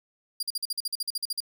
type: tone bursts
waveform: sawtooth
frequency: 4808 Hz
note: D8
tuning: 40 cents sharp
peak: -24 dBFS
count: 14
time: 0.4-1.404 s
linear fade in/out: 5 ms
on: 29 ms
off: 46 ms
effects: none